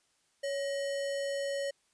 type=tone with sample-and-hold; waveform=sine; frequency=558 Hz; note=C#5; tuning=11 cents sharp; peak=-31 dBFS; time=0.43-1.71 s; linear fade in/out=10 ms; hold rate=2450 Hz; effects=white hiss -72 dBFS RMS until 1.93 s + resampled to 22050 Hz